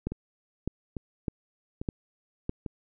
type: two click trains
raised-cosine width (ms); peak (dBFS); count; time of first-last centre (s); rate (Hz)
3; -16 / -21; 5 / 4; 0.07-2.494 / 0.12-2.662; 1.65 / 1.18
effects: none